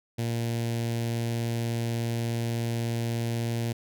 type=tone with notch filter; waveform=sawtooth; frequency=116.54 Hz; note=A#2; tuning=in tune; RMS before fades=-29 dBFS; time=0.18-3.73 s; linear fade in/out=10 ms; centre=1200 Hz; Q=1; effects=none